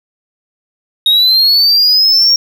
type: linear sweep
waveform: triangle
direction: up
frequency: 3729 to 5588 Hz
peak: -5 dBFS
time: 1.06-2.36 s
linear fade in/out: 2 ms
effects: none